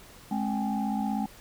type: tone cluster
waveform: sine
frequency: 211.6 / 267.4 / 779 / 836 Hz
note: G#3 / C4 / G5 / G#5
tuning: +33 / +38 / -11 / +11 cents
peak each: -28 / -33 / -34 / -36 dBFS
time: 0.31-1.26 s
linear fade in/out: 5 ms
effects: tanh soft clip ceiling -16 dBFS + pink hiss -51 dBFS RMS until 1.4 s